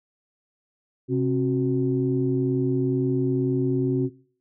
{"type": "tone cluster", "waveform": "sine", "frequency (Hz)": [131.2, 268, 370.1], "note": ["C3", "C4", "F#4"], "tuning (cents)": [5, 42, 0], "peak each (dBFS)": -24, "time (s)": [1.08, 4.1], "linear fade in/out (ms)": 50, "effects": ["noise-tail reverb RT60 0.5 s tail -21 dB re dry", "tanh soft clip ceiling -10 dBFS"]}